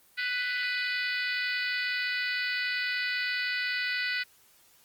harmonic tone, 495.8 Hz, B4, 7 cents sharp, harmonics 3 / 4 / 5 / 6 / 7 / 8 / 9 / 10, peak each -33 / -32 / -36 / -40 / -46 / -40 / -39 / -46 dBFS, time 0.17-4.24 s, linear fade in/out 20 ms, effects white hiss -61 dBFS RMS until 4.84 s + Opus 24 kbps

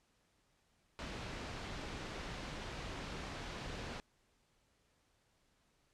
pink low-pass noise, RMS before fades -45 dBFS, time 0.99-4 s, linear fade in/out 0 ms, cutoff 4700 Hz, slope 12 dB/octave, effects pink hiss -75 dBFS RMS until 5.93 s + low-pass 9000 Hz 12 dB/octave

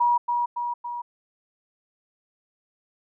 sine tone with echo, 960 Hz, B5, 49 cents flat, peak -17 dBFS, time 0-0.18 s, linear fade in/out 10 ms, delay 280 ms, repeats 3, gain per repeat -4 dB, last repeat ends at 1.02 s, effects none

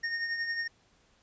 square tone with tremolo, 1843 Hz, A#6, 20 cents flat, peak -29 dBFS, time 0.03-0.68 s, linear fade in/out 10 ms, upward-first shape triangle, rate 11 Hz, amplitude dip 55%, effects pink hiss -66 dBFS RMS until 1.22 s + resampled to 16000 Hz

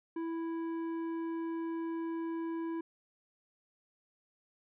triangle tone with tanh clipping, 330 Hz, E4, 2 cents sharp, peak -36 dBFS, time 0.16-2.81 s, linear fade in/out 5 ms, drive 14 dB, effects none

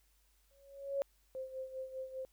sine tone with exponential growth, 554.4 Hz, C#5, in tune, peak -29 dBFS, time 0.51-1.02 s, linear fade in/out 0 ms, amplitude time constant 110 ms
sine tone with tremolo, 523.3 Hz, C5, in tune, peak -38 dBFS, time 1.35-2.25 s, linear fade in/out 0 ms, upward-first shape sine, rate 5 Hz, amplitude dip 70%
effects added 50 Hz sine -70 dBFS peak until 2.32 s + white hiss -74 dBFS RMS until 2.32 s

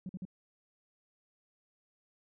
sine tone bursts, 185 Hz, F#3, in tune, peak -36 dBFS, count 3, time 0.06-0.252 s, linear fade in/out 2 ms, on 32 ms, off 48 ms, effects tanh soft clip ceiling -34 dBFS

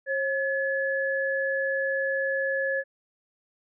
sine tone pair together, 540 / 1708 Hz, C#5 / G#6, -45 / +48 cents, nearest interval octave + minor sixth, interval 1993 cents, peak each -27 dBFS, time 0.06-2.84 s, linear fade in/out 50 ms, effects none

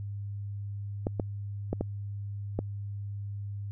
clicks, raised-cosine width 2 ms, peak -15 dBFS, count 5, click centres 1.069 / 1.198 / 1.73 / 1.81 / 2.59 s, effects added 101 Hz sine -34 dBFS peak until 3.71 s

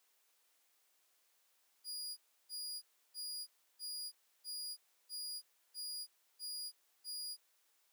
sawtooth tone bursts, 4874 Hz, D#8, 37 cents flat, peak -39 dBFS, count 9, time 1.84-7.37 s, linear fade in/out 50 ms, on 330 ms, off 320 ms, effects white hiss -75 dBFS RMS until 7.92 s + high-pass 400 Hz 12 dB/octave

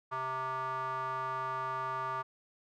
square tone with band-pass filter, 130.81 Hz, C3, in tune, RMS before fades -36 dBFS, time 0.11-2.23 s, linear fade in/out 20 ms, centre 1100 Hz, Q 6.6, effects none

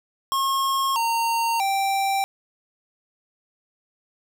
square tone with pitch steps, 1082 / 920.4 / 783 Hz, C#6 / A#5 / G5, -42 / -22 / -2 cents, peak -21 dBFS, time 0.32-2.24 s, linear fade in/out 0 ms, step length 640 ms, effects none

